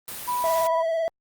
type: noise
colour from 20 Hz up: white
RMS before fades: -35 dBFS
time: 0.08-0.67 s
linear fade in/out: 0 ms
type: tone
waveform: sine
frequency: 984 Hz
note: B5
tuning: 7 cents flat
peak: -23 dBFS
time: 0.27-0.83 s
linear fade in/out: 20 ms
type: tone with vibrato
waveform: triangle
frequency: 655 Hz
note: E5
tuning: 11 cents flat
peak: -20 dBFS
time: 0.44-1.08 s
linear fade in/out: 0 ms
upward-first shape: sine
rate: 18 Hz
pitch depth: 30 cents each way
effects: Opus 32 kbps